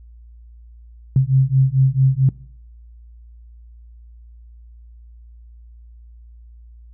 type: beating tone pair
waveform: sine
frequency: 130.81 / 135.31 Hz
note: C3 / C#3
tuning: 0 / -41 cents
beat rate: 4.5 Hz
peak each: -15 dBFS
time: 1.16-2.29 s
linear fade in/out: 2 ms
effects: noise-tail reverb RT60 0.7 s tail -22 dB re dry + added 58 Hz sine -40 dBFS peak until 6.93 s